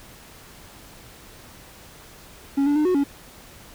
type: tone with pitch steps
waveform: triangle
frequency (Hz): 277.5 / 289.6 / 302.5 / 365.9 / 281.6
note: C#4 / D4 / D#4 / F#4 / C#4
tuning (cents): +2 / -24 / -49 / -19 / +27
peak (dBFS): -15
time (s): 2.57-3.04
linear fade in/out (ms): 10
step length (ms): 94
effects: pink hiss -46 dBFS RMS until 3.74 s